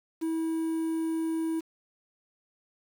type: tone with quantisation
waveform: triangle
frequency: 323.9 Hz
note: E4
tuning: 30 cents flat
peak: -25 dBFS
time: 0.21-1.61 s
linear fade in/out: 20 ms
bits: 8
effects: none